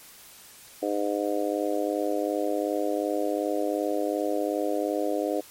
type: harmonic tone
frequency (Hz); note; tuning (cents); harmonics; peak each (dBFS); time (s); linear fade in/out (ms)
102.7; G#2; -19; 3 / 4 / 5 / 6 / 7; -29 / -31 / -30 / -31 / -34; 0.82-5.41; 10
effects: white hiss -49 dBFS RMS until 5.5 s + MP3 64 kbps